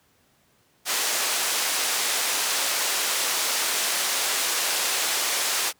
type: band-pass noise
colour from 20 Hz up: white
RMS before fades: -25 dBFS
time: 0.85-5.73 s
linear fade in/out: 50 ms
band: 450 to 8900 Hz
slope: 12 dB/octave
effects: pink hiss -63 dBFS RMS until 5.79 s + high-pass 80 Hz 12 dB/octave